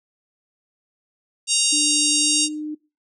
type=harmonic tone; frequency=932.3 Hz; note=A#5; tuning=in tune; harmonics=3 / 4 / 5 / 6 / 7 / 8 / 9 / 10; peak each=-25 / -25 / -25 / -25 / -25 / -25 / -25 / -25 dBFS; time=1.47-2.49 s; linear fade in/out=50 ms
type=tone with pitch glide; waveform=sine; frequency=298.1 to 303.8 Hz; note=D4 to D#4; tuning=+26 to -41 cents; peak=-26 dBFS; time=1.72-2.75 s; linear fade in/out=10 ms; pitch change=+33 cents; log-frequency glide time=2.18-2.46 s
effects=noise-tail reverb RT60 0.3 s tail -22 dB re dry